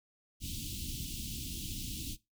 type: band-stop noise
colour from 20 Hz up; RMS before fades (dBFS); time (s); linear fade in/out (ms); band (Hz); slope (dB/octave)
pink; -40; 0.4-2.17; 50; 310 to 2800; 48
effects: noise-tail reverb RT60 0.2 s tail -18 dB re dry